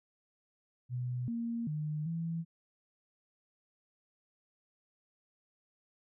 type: tone with pitch steps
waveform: sine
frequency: 124.2 / 232.8 / 151.9 / 165.6 Hz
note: B2 / A#3 / D#3 / E3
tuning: +10 / -2 / -41 / +8 cents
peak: -33 dBFS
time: 0.89-2.45 s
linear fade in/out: 50 ms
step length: 390 ms
effects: none